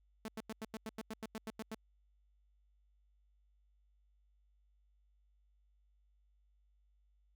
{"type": "tone bursts", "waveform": "sawtooth", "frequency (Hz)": 220, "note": "A3", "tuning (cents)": 0, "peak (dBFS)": -37, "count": 13, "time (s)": [0.25, 1.746], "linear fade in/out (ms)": 2, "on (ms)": 32, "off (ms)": 90, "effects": ["added 50 Hz sine -69 dBFS peak until 7.35 s"]}